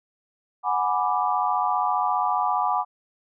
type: chord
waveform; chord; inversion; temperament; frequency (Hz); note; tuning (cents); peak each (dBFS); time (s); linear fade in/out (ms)
sine; G# half-diminished seventh; third; equal with one note detuned; 735.7 / 830.6 / 987.8 / 1174.7; F#5 / G#5 / B5 / D6; -10 / 0 / 0 / 0; -26; 0.63-2.85; 50
effects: none